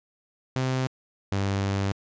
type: tone pair in turn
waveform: sawtooth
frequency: 130 / 98.52 Hz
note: C3 / G2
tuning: -11 / +9 cents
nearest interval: perfect fourth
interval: 480 cents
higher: first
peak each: -20 dBFS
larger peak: neither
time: 0.56-0.87 / 1.32-1.92 s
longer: second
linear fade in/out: 0 ms
effects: resampled to 16000 Hz